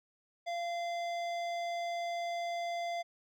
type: tone with hard clipping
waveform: sine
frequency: 689 Hz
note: F5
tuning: 24 cents flat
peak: -36 dBFS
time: 0.46-3.03 s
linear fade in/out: 20 ms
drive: 14 dB
effects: none